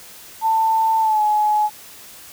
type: tone with pitch glide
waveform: sine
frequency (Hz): 890 to 845.9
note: A5 to G#5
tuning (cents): +20 to +32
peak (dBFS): -14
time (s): 0.41-1.7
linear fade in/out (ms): 50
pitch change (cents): -88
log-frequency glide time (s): 1-1.22
effects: white hiss -41 dBFS RMS until 2.32 s